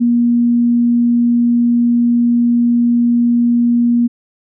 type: tone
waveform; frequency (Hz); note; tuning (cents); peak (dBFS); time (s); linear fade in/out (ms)
sine; 238.2; A#3; +38; -9; 0-4.08; 20
effects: none